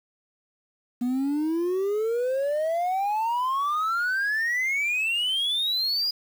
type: exponential sweep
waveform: sine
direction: up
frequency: 239.9 to 4940 Hz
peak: -20 dBFS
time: 1.01-6.11 s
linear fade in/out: 10 ms
effects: tanh soft clip ceiling -22 dBFS + 8-bit